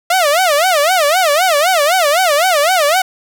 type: tone with vibrato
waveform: sawtooth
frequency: 659.3 Hz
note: E5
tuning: in tune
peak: -6 dBFS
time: 0.1-3.02 s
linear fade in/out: 5 ms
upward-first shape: sine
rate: 3.9 Hz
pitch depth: 250 cents each way
effects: none